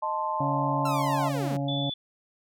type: chord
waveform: sine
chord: A diminished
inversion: second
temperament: equal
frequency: 622.3 / 880 / 1046.5 Hz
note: Eb5 / A5 / C6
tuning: 0 / 0 / 0 cents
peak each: -34 / -29 / -30 dBFS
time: 0.02-1.29 s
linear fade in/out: 10 ms
type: harmonic tone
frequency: 140 Hz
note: C#3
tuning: 18 cents sharp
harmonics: 1 / 2 / 4 / 5 / 6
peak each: -29 / -31 / -35 / -37 / -42 dBFS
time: 0.4-1.9 s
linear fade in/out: 5 ms
type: linear sweep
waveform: sawtooth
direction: down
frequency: 1373 to 149.3 Hz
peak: -29 dBFS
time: 0.85-1.57 s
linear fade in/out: 5 ms
type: tone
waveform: sine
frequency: 3468 Hz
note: A7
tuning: 26 cents flat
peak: -31 dBFS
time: 1.68-1.94 s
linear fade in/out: 5 ms
effects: none